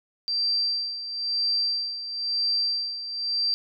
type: tone with tremolo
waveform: sine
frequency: 4699 Hz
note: D8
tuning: in tune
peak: -21 dBFS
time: 0.28-3.54 s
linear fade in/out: 0 ms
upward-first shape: sine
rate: 1 Hz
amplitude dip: 70%
effects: none